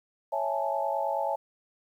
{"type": "chord", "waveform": "sine", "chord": "A major seventh", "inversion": "first", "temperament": "equal", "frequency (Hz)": [554.4, 659.3, 830.6, 880], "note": ["C#5", "E5", "G#5", "A5"], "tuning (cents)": [0, 0, 0, 0], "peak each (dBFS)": -32, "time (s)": [0.32, 1.36], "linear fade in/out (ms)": 10, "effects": ["10-bit"]}